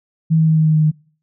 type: tone with pitch steps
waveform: sine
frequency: 160.6 / 159.49 / 158.39 / 157.29 / 156.21 / 155.13 / 154.06 Hz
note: E3 / D#3 / D#3 / D#3 / D#3 / D#3 / D#3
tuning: -45 / +43 / +31 / +19 / +7 / -5 / -17 cents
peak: -10 dBFS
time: 0.3-0.916 s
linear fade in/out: 20 ms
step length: 88 ms
effects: noise-tail reverb RT60 0.5 s tail -26 dB re dry